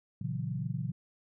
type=chord; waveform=sine; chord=F# dominant seventh; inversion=first; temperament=equal; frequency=116.54 / 138.59 / 164.81 / 185 Hz; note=A#2 / C#3 / E3 / F#3; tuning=0 / 0 / 0 / 0 cents; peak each=-37 / -36 / -38 / -40 dBFS; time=0.21-0.92 s; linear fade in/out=5 ms; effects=none